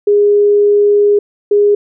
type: tone pair in turn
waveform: sine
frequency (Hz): 411 / 411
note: G#4 / G#4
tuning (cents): -18 / -18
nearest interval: unison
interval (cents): 0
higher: neither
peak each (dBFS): -6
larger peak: neither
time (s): 0.07-1.19 / 1.51-1.75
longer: first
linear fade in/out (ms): 5
effects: none